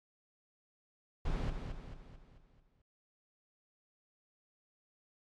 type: noise with echo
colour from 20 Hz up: brown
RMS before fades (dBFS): -34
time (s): 1.25-1.5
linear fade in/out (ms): 5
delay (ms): 220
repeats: 6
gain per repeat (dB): -6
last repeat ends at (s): 2.82
effects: low-pass 5000 Hz 12 dB/octave + MP3 96 kbps